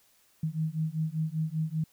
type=beating tone pair; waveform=sine; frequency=155.56 / 160.66 Hz; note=D#3 / E3; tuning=0 / -44 cents; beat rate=5.1 Hz; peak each=-31 dBFS; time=0.43-1.84 s; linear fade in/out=5 ms; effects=white hiss -65 dBFS RMS until 1.92 s